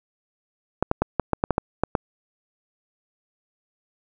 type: clicks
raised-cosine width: 1 ms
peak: -5 dBFS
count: 10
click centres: 0.826 / 0.914 / 1.02 / 1.197 / 1.333 / 1.439 / 1.507 / 1.581 / 1.836 / 1.952 s
effects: none